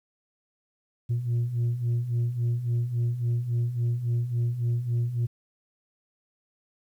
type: beating tone pair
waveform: sine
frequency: 116.54 / 120.14 Hz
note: A#2 / B2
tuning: 0 / -47 cents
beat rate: 3.6 Hz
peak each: -28 / -23 dBFS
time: 1.09-5.27 s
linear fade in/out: 20 ms
effects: tanh soft clip ceiling -21 dBFS + 10-bit